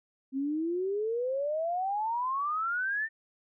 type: exponential sweep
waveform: sine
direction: up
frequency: 261.6 to 1823 Hz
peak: -28 dBFS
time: 0.32-3.09 s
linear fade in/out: 50 ms
effects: none